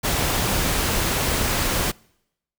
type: noise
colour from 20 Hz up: pink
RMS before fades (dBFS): -22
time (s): 0.03-1.92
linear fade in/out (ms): 20
effects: noise-tail reverb RT60 0.8 s tail -26 dB re dry